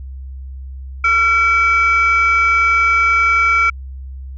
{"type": "tone pair together", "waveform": "sine", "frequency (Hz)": [1365.2, 2296], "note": ["F6", "D7"], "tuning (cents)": [-40, -40], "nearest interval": "major sixth", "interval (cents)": 900, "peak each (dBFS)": -12, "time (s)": [1.04, 3.7], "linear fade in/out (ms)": 5, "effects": ["tanh soft clip ceiling -5 dBFS", "added 66 Hz sine -27 dBFS peak until 4.37 s"]}